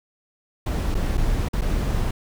brown noise with dropouts, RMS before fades -22 dBFS, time 0.66-2.11 s, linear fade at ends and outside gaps 5 ms, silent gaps 0.945-0.95 / 1.173-1.177 / 1.486-1.532 / 1.611-1.617 s, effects none

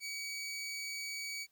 20% pulse tone, 2269 Hz, C#7, 40 cents sharp, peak -34 dBFS, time 0-1.47 s, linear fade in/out 50 ms, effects white hiss -75 dBFS RMS until 1.51 s

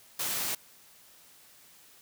white high-pass noise, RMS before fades -32 dBFS, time 0.19-0.55 s, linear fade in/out 5 ms, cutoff 100 Hz, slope 12 dB/octave, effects white hiss -57 dBFS RMS until 2.01 s + high-pass 60 Hz 12 dB/octave

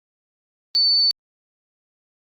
sine tone, 4508 Hz, C#8, 28 cents sharp, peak -14 dBFS, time 0.75-1.11 s, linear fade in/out 0 ms, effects Opus 32 kbps

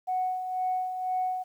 sine tone with tremolo, 740 Hz, F#5, in tune, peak -24 dBFS, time 0.07-1.44 s, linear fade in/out 20 ms, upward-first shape sine, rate 2 Hz, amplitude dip 55%, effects tanh soft clip ceiling -20 dBFS + 10-bit

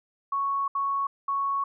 sine tone bursts at uneven times, 1108.7 Hz, C#6, in tune, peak -24 dBFS, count 3, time 0.32-0.68 / 0.75-1.07 / 1.28-1.64 s, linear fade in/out 5 ms, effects none

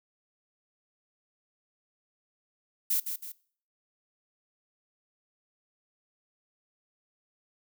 violet noise with echo, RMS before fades -27 dBFS, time 2.9-3 s, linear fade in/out 5 ms, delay 160 ms, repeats 2, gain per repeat -7 dB, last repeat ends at 3.32 s, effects noise-tail reverb RT60 0.5 s tail -21 dB re dry

